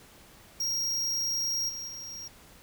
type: tone with level steps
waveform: square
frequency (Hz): 5610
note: F8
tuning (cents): +7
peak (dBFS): -28 / -36 / -39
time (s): 0.6-2.28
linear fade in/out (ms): 5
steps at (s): 1.68 / 1.87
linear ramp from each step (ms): 20
effects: pink hiss -54 dBFS RMS until 2.62 s